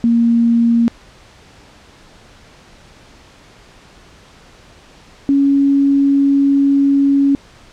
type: tone pair in turn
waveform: sine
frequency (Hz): 233.1 / 278.4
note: A#3 / C#4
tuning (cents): 0 / +8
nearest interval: minor third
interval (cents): 308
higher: second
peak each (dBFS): -9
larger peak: neither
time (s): 0.04-0.88 / 5.29-7.35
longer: second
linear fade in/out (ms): 0
effects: pink hiss -44 dBFS RMS until 7.72 s + low-pass 6000 Hz 12 dB/octave